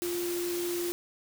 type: tone in noise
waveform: sine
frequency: 349.2 Hz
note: F4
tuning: in tune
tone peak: -30 dBFS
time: 0.02-0.92 s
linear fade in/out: 0 ms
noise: white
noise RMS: -38 dBFS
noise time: 0.02-0.92 s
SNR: +5 dB
effects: none